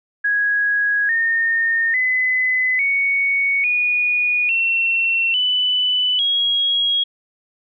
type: tone with pitch steps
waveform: sine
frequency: 1659 / 1830.2 / 2019 / 2227 / 2457 / 2711 / 2990 / 3299 Hz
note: G#6 / A#6 / B6 / C#7 / D#7 / E7 / F#7 / G#7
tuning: -2 / -32 / +38 / +7 / -22 / +48 / +17 / -12 cents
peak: -15 dBFS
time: 0.24-7.04 s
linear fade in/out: 10 ms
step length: 850 ms
effects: none